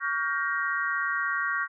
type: chord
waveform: sine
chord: G half-diminished seventh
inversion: second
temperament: just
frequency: 1128.9 / 1411.2 / 1568 / 1881.6 Hz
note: Db6 / F6 / G6 / Bb6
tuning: +31 / +18 / 0 / +16 cents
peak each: -31 dBFS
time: 0-1.68 s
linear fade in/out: 50 ms
effects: none